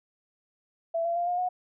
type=tone with pitch steps; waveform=sine; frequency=666 / 680.8 / 695.9 / 711.3 / 727.1 Hz; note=E5 / F5 / F5 / F5 / F#5; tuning=+18 / -44 / -6 / +32 / -30 cents; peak=-25 dBFS; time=0.94-1.49 s; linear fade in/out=10 ms; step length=110 ms; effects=none